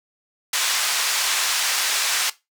white band-pass noise, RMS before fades -22 dBFS, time 0.53-2.3 s, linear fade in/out 5 ms, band 1000 to 7000 Hz, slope 12 dB/octave, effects noise-tail reverb RT60 0.2 s tail -17 dB re dry

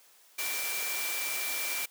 sine tone in noise, 2346 Hz, D7, 2 cents flat, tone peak -36 dBFS, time 0.38-1.86 s, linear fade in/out 10 ms, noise white, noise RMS -34 dBFS, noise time 0.38-1.86 s, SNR -5 dB, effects white hiss -60 dBFS RMS until 1.9 s + high-pass 400 Hz 12 dB/octave

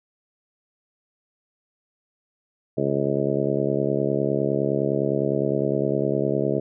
harmonic tone, 69.8 Hz, C#2, 13 cents sharp, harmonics 2 / 3 / 4 / 5 / 6 / 7 / 8 / 9, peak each -28 / -29 / -30 / -27 / -26 / -32 / -30 / -29 dBFS, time 2.77-6.6 s, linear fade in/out 10 ms, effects none

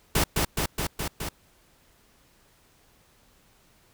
pink noise with echo, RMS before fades -22 dBFS, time 0.15-0.24 s, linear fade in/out 5 ms, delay 210 ms, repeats 5, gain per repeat -2 dB, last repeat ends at 1.29 s, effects pink hiss -61 dBFS RMS until 3.93 s

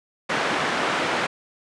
white band-pass noise, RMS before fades -24 dBFS, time 0.29-1.27 s, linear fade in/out 10 ms, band 200 to 1800 Hz, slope 12 dB/octave, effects resampled to 22050 Hz

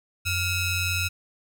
sawtooth ring-modulated tone, 1318.5 Hz, E6, in tune, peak -17 dBFS, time 0.25-1.09 s, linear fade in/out 20 ms, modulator 1230 Hz, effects none

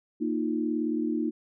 sine chord, Bb suspended fourth, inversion none, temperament just, 233.1 / 310.8 / 349.6 Hz, Bb3 / Eb4 / F4, 0 / -2 / +2 cents, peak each -30 / -28 / -33 dBFS, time 0.2-1.31 s, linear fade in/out 20 ms, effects none

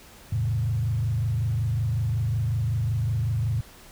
sine tone with frequency modulation, 111.5 Hz, A2, 23 cents sharp, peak -22 dBFS, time 0.32-3.61 s, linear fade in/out 5 ms, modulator 25.4 Hz, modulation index 0.96, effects pink hiss -49 dBFS RMS until 3.91 s

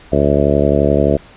harmonic tone, 71.6 Hz, D2, 43 cents flat, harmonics 1 / 2 / 3 / 4 / 5 / 6 / 7 / 8 / 9, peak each -19 / -19 / -19 / -19 / -19 / -19 / -19 / -19 / -19 dBFS, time 0.12-1.17 s, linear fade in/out 5 ms, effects pink hiss -42 dBFS RMS until 1.36 s + resampled to 8000 Hz

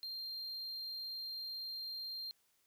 triangle tone, 4186 Hz, C8, in tune, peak -40 dBFS, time 0.03-2.31 s, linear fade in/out 0 ms, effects white hiss -75 dBFS RMS until 2.66 s

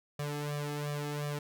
sawtooth tone with flanger, 146.7 Hz, D3, 2 cents flat, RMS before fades -36 dBFS, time 0.19-1.39 s, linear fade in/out 5 ms, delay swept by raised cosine 1.7 to 2.38 ms, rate 2.8 Hz, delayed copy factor +0.9, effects none

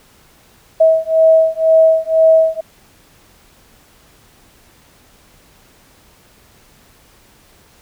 sine beating tone pair, 643 / 645 Hz, E5 / E5, -43 / -38 cents, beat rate 2 Hz, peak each -11 dBFS, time 0.8-2.61 s, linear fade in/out 10 ms, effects pink hiss -49 dBFS RMS until 7.81 s

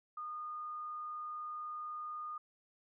sine tone, 1224 Hz, D#6, 29 cents flat, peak -40 dBFS, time 0.17-2.38 s, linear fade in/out 5 ms, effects none

